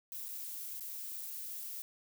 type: noise with dropouts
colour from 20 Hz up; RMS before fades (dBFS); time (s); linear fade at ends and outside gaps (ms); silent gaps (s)
violet; -43; 0.12-1.82; 0; 0.283-0.288 / 0.797-0.807
effects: none